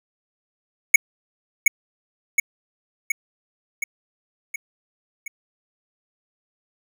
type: tone with echo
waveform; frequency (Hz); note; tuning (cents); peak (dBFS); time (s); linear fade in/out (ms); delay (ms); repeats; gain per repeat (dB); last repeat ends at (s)
square; 2217; C#7; 0; -6; 0.94-0.96; 5; 720; 6; -4; 5.28
effects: none